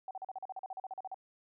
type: tone bursts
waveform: sine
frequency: 760 Hz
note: F#5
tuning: 46 cents sharp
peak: -38 dBFS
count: 16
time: 0.08-1.144 s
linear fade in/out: 2 ms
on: 29 ms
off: 40 ms
effects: none